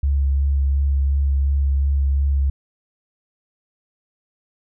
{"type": "tone with vibrato", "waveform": "sine", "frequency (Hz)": 69.3, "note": "C#2", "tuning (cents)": 0, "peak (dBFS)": -15, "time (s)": [0.03, 2.5], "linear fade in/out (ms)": 5, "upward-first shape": "sine", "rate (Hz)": 2.8, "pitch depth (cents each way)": 18, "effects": []}